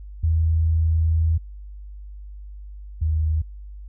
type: tone pair in turn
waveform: sine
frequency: 80.9 / 78.37 Hz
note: E2 / D#2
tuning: -32 / +13 cents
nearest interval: minor second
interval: 55 cents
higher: first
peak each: -16 / -18 dBFS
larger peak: first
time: 0.23-1.38 / 3.01-3.42 s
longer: first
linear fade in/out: 10 ms
effects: added 50 Hz sine -35 dBFS peak until 3.88 s